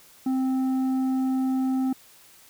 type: tone with tanh clipping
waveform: triangle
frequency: 261.6 Hz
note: C4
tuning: in tune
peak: -23 dBFS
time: 0.26-1.93 s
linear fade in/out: 5 ms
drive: 11 dB
effects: white hiss -53 dBFS RMS until 2.49 s